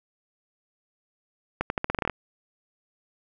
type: accelerating click train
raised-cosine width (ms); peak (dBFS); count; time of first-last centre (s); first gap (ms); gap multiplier
0.5; -10; 11; 1.61-2.097; 91; 0.85
effects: none